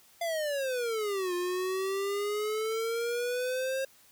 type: exponential two-way sweep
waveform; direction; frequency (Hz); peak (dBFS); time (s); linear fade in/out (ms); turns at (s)
square; down then up; 692 to 352.3 to 538; -30; 0.21-3.85; 5; 1.34
effects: white hiss -60 dBFS RMS until 4.11 s